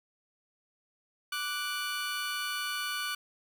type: tone pair together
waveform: 20% pulse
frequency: 1171.9 / 1480 Hz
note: D6 / F#6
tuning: -4 / 0 cents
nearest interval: major third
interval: 404 cents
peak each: -32 / -29 dBFS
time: 1.32-3.15 s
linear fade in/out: 5 ms
effects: none